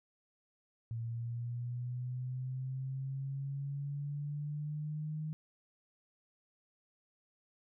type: linear sweep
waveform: sine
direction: up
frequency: 114.4 to 155.56 Hz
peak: -36 dBFS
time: 0.91-5.33 s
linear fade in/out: 0 ms
effects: none